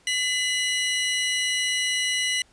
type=tone pair together; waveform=sawtooth; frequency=2014 / 2925 Hz; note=B6 / F#7; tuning=+33 / -21 cents; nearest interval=tritone; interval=646 cents; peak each=-22 dBFS; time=0.07-2.42 s; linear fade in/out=2 ms; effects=pink hiss -59 dBFS RMS until 2.52 s + resampled to 22050 Hz